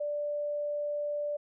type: tone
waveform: sine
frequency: 587.3 Hz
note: D5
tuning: in tune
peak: -30 dBFS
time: 0-1.37 s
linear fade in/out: 10 ms
effects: none